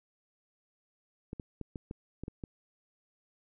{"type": "clicks", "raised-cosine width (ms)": 3, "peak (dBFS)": -26, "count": 8, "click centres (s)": [1.331, 1.398, 1.613, 1.758, 1.911, 2.236, 2.281, 2.438], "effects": []}